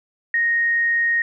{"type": "tone", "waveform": "sine", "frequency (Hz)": 1864.7, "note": "A#6", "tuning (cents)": 0, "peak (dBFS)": -16, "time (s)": [0.34, 1.22], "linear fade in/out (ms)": 2, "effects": []}